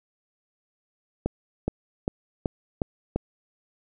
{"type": "accelerating click train", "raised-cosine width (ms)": 2, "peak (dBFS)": -11, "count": 6, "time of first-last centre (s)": [1.26, 3.16], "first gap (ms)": 420, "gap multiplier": 0.95, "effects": []}